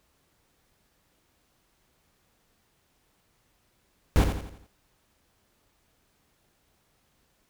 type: noise with echo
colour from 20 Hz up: brown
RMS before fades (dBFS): -19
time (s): 4.16-4.24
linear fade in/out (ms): 0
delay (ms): 85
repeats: 5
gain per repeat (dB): -7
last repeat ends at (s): 4.665
effects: pink hiss -69 dBFS RMS until 7.49 s